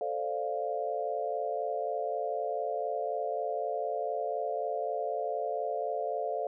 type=chord; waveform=sine; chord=D minor seventh; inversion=second; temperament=equal; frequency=440 / 523.3 / 587.3 / 698.5 Hz; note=A4 / C5 / D5 / F5; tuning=0 / 0 / 0 / 0 cents; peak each=-36 / -37 / -36 / -34 dBFS; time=0.01-6.47 s; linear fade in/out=2 ms; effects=none